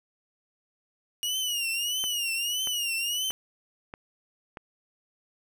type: tone with vibrato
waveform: sawtooth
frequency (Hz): 2876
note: F#7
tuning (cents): -50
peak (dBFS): -24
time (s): 1.23-3.31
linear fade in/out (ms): 0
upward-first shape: triangle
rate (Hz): 1.6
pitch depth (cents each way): 130
type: click train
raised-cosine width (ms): 0.5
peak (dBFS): -24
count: 5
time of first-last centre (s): 2.04-4.572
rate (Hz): 1.58
effects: none